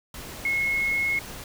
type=tone in noise; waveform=sine; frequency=2171 Hz; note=C#7; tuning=37 cents flat; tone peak=-22 dBFS; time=0.45-1.19 s; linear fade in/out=2 ms; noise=pink; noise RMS=-39 dBFS; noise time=0.14-1.44 s; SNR=+14 dB; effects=none